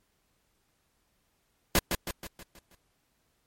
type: noise with echo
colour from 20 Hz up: pink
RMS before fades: -22 dBFS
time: 1.75-1.79 s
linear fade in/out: 2 ms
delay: 160 ms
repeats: 6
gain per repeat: -6 dB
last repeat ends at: 2.75 s
effects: pink hiss -73 dBFS RMS until 3.46 s + MP3 64 kbps